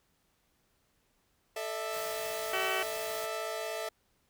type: chord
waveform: sawtooth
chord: A suspended fourth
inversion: none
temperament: equal with one note detuned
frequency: 440 / 602.8 / 659.3 Hz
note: A4 / D5 / E5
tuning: 0 / +45 / 0 cents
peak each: -36 / -38 / -33 dBFS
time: 1.56-3.89 s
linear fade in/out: 5 ms
type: noise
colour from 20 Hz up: white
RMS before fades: -44 dBFS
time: 1.92-3.27 s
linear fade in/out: 20 ms
type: harmonic tone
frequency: 379.5 Hz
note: F#4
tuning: 44 cents sharp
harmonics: 1 / 2 / 3 / 4 / 5 / 6 / 7 / 8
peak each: -39 / -39 / -39 / -39 / -39 / -39 / -39 / -39 dBFS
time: 2.53-2.83 s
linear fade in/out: 5 ms
effects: pink hiss -73 dBFS RMS until 4.29 s